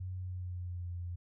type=tone with pitch glide; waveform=sine; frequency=92.2 to 87.68 Hz; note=F#2 to F2; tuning=-6 to +7 cents; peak=-37 dBFS; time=0-1.16 s; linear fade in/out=10 ms; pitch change=-87 cents; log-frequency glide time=0.15-0.91 s; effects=none